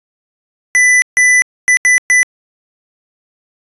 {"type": "tone bursts at uneven times", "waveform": "square", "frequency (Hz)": 1992, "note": "B6", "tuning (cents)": 14, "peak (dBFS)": -7, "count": 5, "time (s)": [[0.75, 1.02], [1.17, 1.42], [1.68, 1.77], [1.85, 1.98], [2.1, 2.23]], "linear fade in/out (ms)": 0, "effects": ["resampled to 24000 Hz"]}